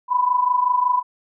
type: tone pair together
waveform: sine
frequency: 987.8 / 1013.2 Hz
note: B5 / B5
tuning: 0 / +44 cents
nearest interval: unison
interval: 44 cents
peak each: -17 / -21 dBFS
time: 0.08-1.03 s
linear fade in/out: 50 ms
effects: none